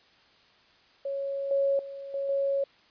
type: tone with level steps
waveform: sine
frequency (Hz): 553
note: C#5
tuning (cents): -4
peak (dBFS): -29 / -22 / -37 / -28 / -24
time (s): 1.05-2.64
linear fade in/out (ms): 5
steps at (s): 1.51 / 1.79 / 2.14 / 2.29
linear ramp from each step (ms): 2
effects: white hiss -60 dBFS RMS until 2.9 s + resampled to 11025 Hz